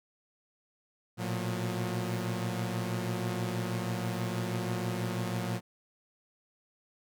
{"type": "tone cluster", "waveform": "sawtooth", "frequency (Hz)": [114.1, 120.3, 180.1], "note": ["A#2", "B2", "F#3"], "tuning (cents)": [-37, -45, -46], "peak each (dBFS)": [-30, -36, -31], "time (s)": [1.17, 5.61], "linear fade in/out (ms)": 50, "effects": []}